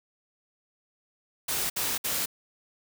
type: noise bursts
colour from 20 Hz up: white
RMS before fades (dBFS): -29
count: 3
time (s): 1.48-2.26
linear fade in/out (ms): 10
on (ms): 220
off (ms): 60
effects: none